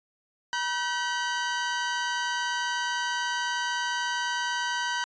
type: tone pair together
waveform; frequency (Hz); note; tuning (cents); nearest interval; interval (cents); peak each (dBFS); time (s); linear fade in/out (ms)
sawtooth; 963.8 / 1530; B5 / G6; -43 / -42; minor sixth; 801; -26; 0.53-5.04; 0
effects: resampled to 16000 Hz